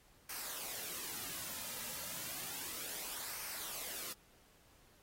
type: noise with flanger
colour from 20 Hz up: white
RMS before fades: -44 dBFS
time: 0.29-4.13 s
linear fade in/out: 5 ms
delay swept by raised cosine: 0.27 to 2.77 ms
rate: 0.32 Hz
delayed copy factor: -0.5
effects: pink hiss -67 dBFS RMS until 5.02 s + AAC 48 kbps